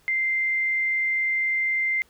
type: tone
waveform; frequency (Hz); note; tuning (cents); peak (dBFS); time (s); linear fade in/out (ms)
sine; 2088; C7; -4; -21; 0.08-2.02; 0
effects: pink hiss -60 dBFS RMS until 2.09 s